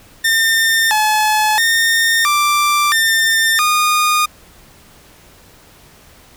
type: tone with pitch steps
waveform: sawtooth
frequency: 1808 / 857 / 1827 / 1178 / 1802 / 1225 Hz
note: A6 / A5 / A#6 / D6 / A6 / D#6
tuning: +47 / -46 / -35 / +5 / +41 / -27 cents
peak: -8 dBFS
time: 0.24-4.26 s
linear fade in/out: 10 ms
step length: 670 ms
effects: pink hiss -45 dBFS RMS until 6.36 s